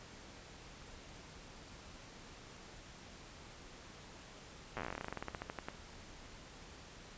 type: slowing click train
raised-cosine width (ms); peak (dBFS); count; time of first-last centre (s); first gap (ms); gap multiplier
0.5; -25; 26; 4.77-5.685; 8; 1.11
effects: pink hiss -54 dBFS RMS until 7.17 s + resampled to 16000 Hz

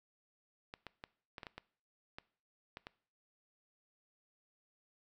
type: clicks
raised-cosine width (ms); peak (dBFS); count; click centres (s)
0.3; -29; 10; 0.739 / 0.867 / 1.039 / 1.382 / 1.432 / 1.468 / 1.58 / 2.185 / 2.771 / 2.869
effects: noise-tail reverb RT60 0.5 s tail -21 dB re dry

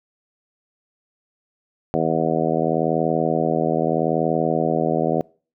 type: harmonic tone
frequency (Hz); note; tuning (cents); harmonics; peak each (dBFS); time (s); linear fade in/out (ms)
80.8; E2; -34; 2 / 3 / 4 / 5 / 6 / 7 / 8 / 9; -26 / -26 / -26 / -26 / -26 / -26 / -26 / -26; 1.94-5.21; 0
effects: noise-tail reverb RT60 0.4 s tail -25 dB re dry

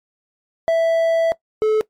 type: tone pair in turn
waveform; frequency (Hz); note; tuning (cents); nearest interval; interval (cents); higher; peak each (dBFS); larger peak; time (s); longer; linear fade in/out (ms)
triangle; 659.3 / 432.6; E5 / A4; 0 / -29; perfect fifth; 729; first; -11; neither; 0.68-1.32 / 1.62-1.81; first; 0
effects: noise-tail reverb RT60 0.1 s tail -19 dB re dry + MP3 96 kbps

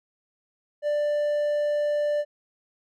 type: tone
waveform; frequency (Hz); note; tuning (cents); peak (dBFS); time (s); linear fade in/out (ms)
triangle; 590; D5; +8; -20; 0.82-2.25; 50
effects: none

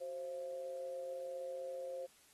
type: tone with amplitude modulation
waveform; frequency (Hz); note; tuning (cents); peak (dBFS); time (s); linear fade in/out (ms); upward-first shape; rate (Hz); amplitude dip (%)
sine; 528; C5; +16; -38; 0-2.07; 20; sine; 155; 60
effects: white hiss -66 dBFS RMS until 2.33 s + AAC 32 kbps

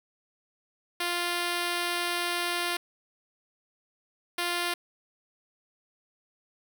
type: tone bursts at uneven times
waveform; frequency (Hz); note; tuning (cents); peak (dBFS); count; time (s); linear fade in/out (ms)
5% pulse; 349.2; F4; 0; -16; 2; 1-2.77 / 4.38-4.74; 5
effects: none

